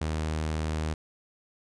sawtooth tone, 78.1 Hz, D#2, 7 cents sharp, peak -24 dBFS, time 0.01-0.94 s, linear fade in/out 5 ms, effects resampled to 22050 Hz

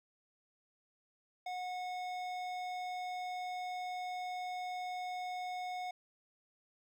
triangle tone with hard clipping, 729 Hz, F#5, 26 cents flat, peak -40 dBFS, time 1.46-5.91 s, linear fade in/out 5 ms, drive 17 dB, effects none

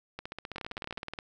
two click trains, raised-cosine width 0.3 ms, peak -21 / -22 dBFS, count 13 / 13, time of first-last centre 0.56-1.188 / 0.19-0.974 s, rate 19.1 / 15.3 Hz, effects none

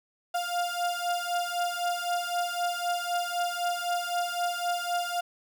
35% pulse beating tone pair, 700 / 703.9 Hz, F5 / F5, +4 / +13 cents, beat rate 3.9 Hz, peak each -29 dBFS, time 0.34-5.21 s, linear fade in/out 10 ms, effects none

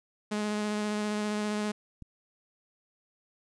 sawtooth tone with vibrato, 210.2 Hz, G#3, 21 cents sharp, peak -25 dBFS, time 0.31-1.72 s, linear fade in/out 10 ms, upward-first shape square, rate 15 Hz, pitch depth 10 cents each way
click, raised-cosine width 5 ms, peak -32 dBFS, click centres 2.023 s
effects resampled to 22050 Hz + 11-bit

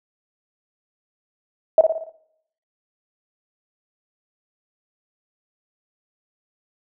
sine tone with echo, 640 Hz, D#5, 49 cents sharp, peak -7 dBFS, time 1.78-1.81 s, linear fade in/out 2 ms, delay 57 ms, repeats 5, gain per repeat -6 dB, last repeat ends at 2.095 s, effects noise-tail reverb RT60 0.7 s tail -17 dB re dry

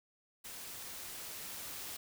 white noise with level ramp, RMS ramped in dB -47 to -44 dBFS, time 0.44-1.97 s, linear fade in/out 10 ms, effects none

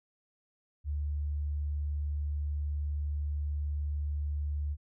sine tone, 73.42 Hz, D2, in tune, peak -30 dBFS, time 0.84-4.77 s, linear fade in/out 50 ms, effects none

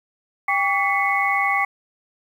sine tone cluster, 794 / 1137 / 2006 / 2197 Hz, G5 / C#6 / B6 / C#7, +22 / +44 / +26 / -16 cents, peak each -23 dBFS, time 0.48-1.65 s, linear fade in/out 5 ms, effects 8-bit

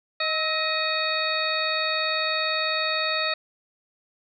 harmonic tone with a mistuned harmonic, 626 Hz, D#5, 10 cents sharp, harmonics 1 / 2 / 3 / 4 / 6 / 7, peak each -30 / -30 / -30 / -30 / -30 / -30 dBFS, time 0.2-3.34 s, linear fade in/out 5 ms, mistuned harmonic 2, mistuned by +50 cents, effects none

